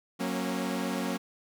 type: chord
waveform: sawtooth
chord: F# major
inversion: none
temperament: equal with one note detuned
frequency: 185 / 233.1 / 273.4 Hz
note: F#3 / A#3 / C#4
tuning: 0 / 0 / -24 cents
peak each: -30 dBFS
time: 0.19-1.18 s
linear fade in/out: 20 ms
effects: none